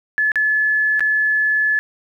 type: tone with dropouts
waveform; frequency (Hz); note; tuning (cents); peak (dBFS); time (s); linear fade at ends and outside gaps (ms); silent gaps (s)
sine; 1721; A6; -39; -14; 0.18-1.79; 0; 0.318-0.357 / 0.995-1.006
effects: 9-bit